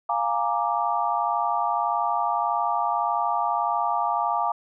sine chord, Bb dominant seventh, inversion second, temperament equal, 698.5 / 830.6 / 932.3 / 1174.7 Hz, F5 / Ab5 / Bb5 / D6, 0 / 0 / 0 / 0 cents, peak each -27 dBFS, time 0.09-4.52 s, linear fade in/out 5 ms, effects none

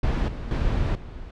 brown noise with level steps, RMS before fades -22 / -32 / -23 / -38 dBFS, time 0.03-1.31 s, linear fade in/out 5 ms, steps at 0.28 / 0.51 / 0.95 s, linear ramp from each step 2 ms, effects low-pass 4000 Hz 12 dB/octave

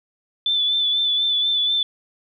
sine tone with vibrato, 3500 Hz, A7, 10 cents flat, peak -17 dBFS, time 0.46-1.83 s, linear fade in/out 2 ms, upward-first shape sine, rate 4.1 Hz, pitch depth 31 cents each way, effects none

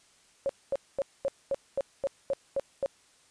sine tone bursts, 550 Hz, C#5, 14 cents flat, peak -25 dBFS, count 10, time 0.46-2.86 s, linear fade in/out 0 ms, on 33 ms, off 230 ms, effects white hiss -62 dBFS RMS until 3.3 s + resampled to 22050 Hz

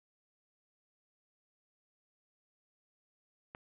click, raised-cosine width 0.5 ms, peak -30 dBFS, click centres 3.549 s, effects resampled to 8000 Hz

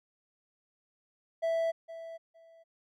triangle tone with echo, 659.3 Hz, E5, in tune, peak -25 dBFS, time 1.42-1.72 s, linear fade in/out 20 ms, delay 460 ms, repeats 2, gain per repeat -14 dB, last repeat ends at 2.64 s, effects none

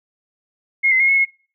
sine tone with pitch steps, 2152 / 2056 / 2150 / 2185 / 2167 Hz, C7 / C7 / C7 / C#7 / C#7, +48 / -31 / +47 / -26 / -40 cents, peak -12 dBFS, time 0.83-1.255 s, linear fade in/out 20 ms, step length 85 ms, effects noise-tail reverb RT60 0.4 s tail -22 dB re dry

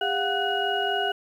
sine tone cluster, 402.7 / 701 / 745 / 1491 / 2890 Hz, G4 / F5 / F#5 / F#6 / F#7, +47 / +6 / +12 / +13 / -41 cents, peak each -29 dBFS, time 0.01-1.12 s, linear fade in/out 5 ms, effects tanh soft clip ceiling -11 dBFS + 9-bit

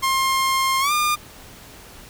sawtooth tone with pitch glide, 1063 to 1207 Hz, C6 to D6, +27 to +47 cents, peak -14 dBFS, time 0.02-1.16 s, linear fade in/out 20 ms, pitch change +220 cents, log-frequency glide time 0.8-0.92 s, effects pink hiss -43 dBFS RMS until 2.09 s

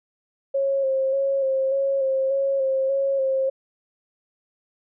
sine tone with vibrato, 540 Hz, C#5, 45 cents flat, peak -19 dBFS, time 0.54-3.5 s, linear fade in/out 10 ms, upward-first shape square, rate 1.7 Hz, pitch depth 24 cents each way, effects none

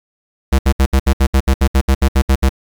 square tone bursts, 66.9 Hz, C2, 39 cents sharp, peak -9 dBFS, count 15, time 0.52-2.493 s, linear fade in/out 10 ms, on 69 ms, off 67 ms, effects 7-bit

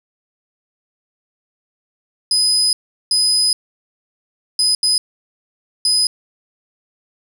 35% pulse tone bursts at uneven times, 5010 Hz, D#8, 11 cents sharp, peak -10 dBFS, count 5, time 2.31-2.73 / 3.11-3.53 / 4.59-4.75 / 4.83-4.98 / 5.85-6.07 s, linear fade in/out 2 ms, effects 8-bit

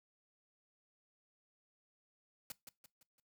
white noise with echo, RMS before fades -45 dBFS, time 2.5-2.52 s, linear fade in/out 2 ms, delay 170 ms, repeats 4, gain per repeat -7 dB, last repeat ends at 3.2 s, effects noise-tail reverb RT60 0.2 s tail -21 dB re dry

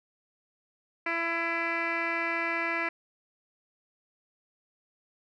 10% pulse tone with low-pass filter, 334.6 Hz, E4, 26 cents sharp, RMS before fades -30 dBFS, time 1.06-2.89 s, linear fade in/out 5 ms, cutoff 2300 Hz, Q 4.3, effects none

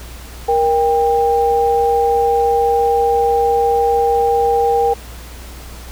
sine tone pair together, 469.5 / 795 Hz, A#4 / G5, +12 / +24 cents, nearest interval major sixth, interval 912 cents, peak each -14 / -14 dBFS, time 0.48-4.94 s, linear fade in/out 10 ms, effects added 60 Hz sine -32 dBFS peak until 5.91 s + pink hiss -37 dBFS RMS until 5.91 s

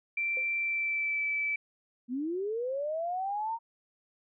sine tone with pitch glide, 2349 to 2311 Hz, D7 to D7, 0 to -28 cents, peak -28 dBFS, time 0.17-1.56 s, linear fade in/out 5 ms, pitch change -28 cents, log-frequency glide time 0.56-1.25 s
sine tone with exponential decay, 514 Hz, C5, 31 cents flat, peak -37 dBFS, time 0.37-0.5 s, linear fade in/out 1 ms, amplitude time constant 27 ms
sine linear sweep, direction up, 233.1 to 932.3 Hz, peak -30 dBFS, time 2.08-3.59 s, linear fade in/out 50 ms
effects none

